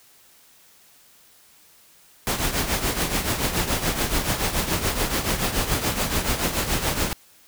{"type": "noise with tremolo", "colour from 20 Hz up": "pink", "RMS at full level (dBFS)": -21, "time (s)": [2.27, 7.13], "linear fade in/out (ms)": 0, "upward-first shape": "triangle", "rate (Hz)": 7, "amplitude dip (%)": 70, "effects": ["white hiss -54 dBFS RMS until 7.47 s"]}